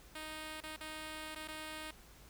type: tone with dropouts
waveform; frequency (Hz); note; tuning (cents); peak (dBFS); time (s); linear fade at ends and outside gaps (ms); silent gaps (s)
5% pulse; 311.1; D#4; 0; -32; 0.15-1.91; 5; 0.605-0.635 / 0.764-0.807 / 1.35-1.358 / 1.476-1.483
effects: added 54 Hz sine -60 dBFS peak until 2.29 s + pink hiss -60 dBFS RMS until 2.29 s